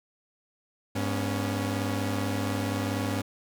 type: tone cluster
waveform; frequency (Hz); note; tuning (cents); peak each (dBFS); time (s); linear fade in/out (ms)
sawtooth; 100.8 / 242.5 / 278.1; G2 / B3 / C#4; +49 / -31 / +6; -26 / -30 / -28; 0.95-3.22; 10
effects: none